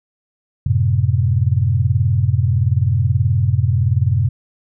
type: chord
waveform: sine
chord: F# diminished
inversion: none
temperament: equal with one note detuned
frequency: 91.59 / 110 / 130.81 Hz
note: F#2 / A2 / C3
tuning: -17 / 0 / 0 cents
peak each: -17 dBFS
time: 0.66-4.29 s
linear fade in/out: 5 ms
effects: none